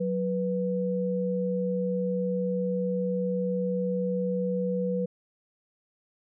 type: tone pair together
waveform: sine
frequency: 183.94 / 491.6 Hz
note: F#3 / B4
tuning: -10 / -8 cents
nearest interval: octave + perfect fourth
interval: 1702 cents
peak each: -28 dBFS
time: 0-5.06 s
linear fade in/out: 10 ms
effects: none